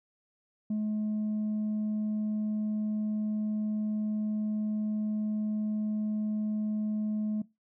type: tone with tanh clipping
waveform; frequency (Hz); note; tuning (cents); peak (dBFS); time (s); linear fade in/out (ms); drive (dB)
triangle; 213.1; G#3; +45; -28; 0.7-7.42; 5; 6
effects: noise-tail reverb RT60 0.2 s tail -18 dB re dry